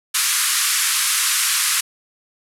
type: band-pass noise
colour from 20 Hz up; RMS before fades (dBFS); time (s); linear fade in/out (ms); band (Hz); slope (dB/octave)
white; -19; 0.14-1.81; 10; 1100 to 12000; 48
effects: none